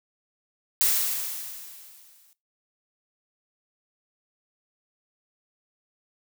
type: noise with exponential decay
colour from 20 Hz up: blue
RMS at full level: -20 dBFS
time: 0.81-2.33 s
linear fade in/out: 0 ms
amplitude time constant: 330 ms
effects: noise-tail reverb RT60 0.2 s tail -17 dB re dry